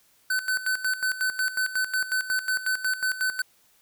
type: tone with tremolo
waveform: square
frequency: 1516 Hz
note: F#6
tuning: 42 cents sharp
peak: -23 dBFS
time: 0.3-3.42 s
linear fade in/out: 5 ms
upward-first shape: square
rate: 5.5 Hz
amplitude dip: 75%
effects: white hiss -62 dBFS RMS until 3.81 s